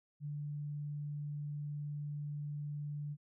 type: tone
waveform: sine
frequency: 146.83 Hz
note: D3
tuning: in tune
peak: -38 dBFS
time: 0.2-3.17 s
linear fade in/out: 50 ms
effects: none